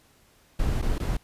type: noise with dropouts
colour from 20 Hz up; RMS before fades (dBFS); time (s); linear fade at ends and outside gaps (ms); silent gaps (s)
brown; -25; 0.59-1.17; 5; 0.817-0.824 / 0.983-0.999
effects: pink hiss -60 dBFS RMS until 1.23 s + resampled to 32000 Hz